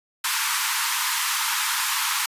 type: high-pass noise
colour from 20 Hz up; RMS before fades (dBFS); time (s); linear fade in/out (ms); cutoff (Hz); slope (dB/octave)
pink; -24; 0.24-2.26; 5; 880; 96
effects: resampled to 32000 Hz